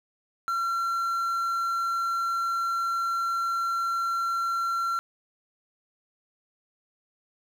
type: tone with quantisation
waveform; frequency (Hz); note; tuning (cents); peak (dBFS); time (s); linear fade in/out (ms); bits
triangle; 1363; F6; -43; -23; 0.48-4.99; 0; 8
effects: none